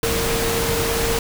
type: tone in noise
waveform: sine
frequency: 460 Hz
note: A#4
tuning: 23 cents flat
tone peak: -23 dBFS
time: 0.03-1.19 s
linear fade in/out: 2 ms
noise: pink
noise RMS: -22 dBFS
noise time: 0.03-1.19 s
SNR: -4 dB
effects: none